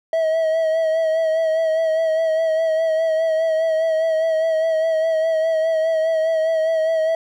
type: tone with vibrato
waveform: triangle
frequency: 643 Hz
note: E5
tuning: 43 cents flat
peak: -14 dBFS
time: 0.13-7.15 s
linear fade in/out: 2 ms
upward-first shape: sine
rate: 4.9 Hz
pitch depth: 33 cents each way
effects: none